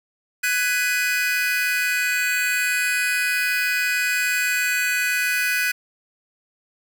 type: chord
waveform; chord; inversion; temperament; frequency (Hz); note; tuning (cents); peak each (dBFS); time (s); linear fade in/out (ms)
45% pulse; G# minor seventh; third; just; 1495.1 / 1661.2 / 1993.5 / 2492; F#6 / G#6 / B6 / D#7; +18 / 0 / +16 / +2; -23 / -28 / -28 / -24; 0.43-5.72; 10
effects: none